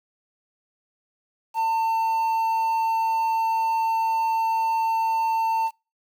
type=tone with quantisation; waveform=triangle; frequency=899 Hz; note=A5; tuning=37 cents sharp; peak=-18 dBFS; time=1.54-5.71 s; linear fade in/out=50 ms; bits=8; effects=noise-tail reverb RT60 0.3 s tail -26 dB re dry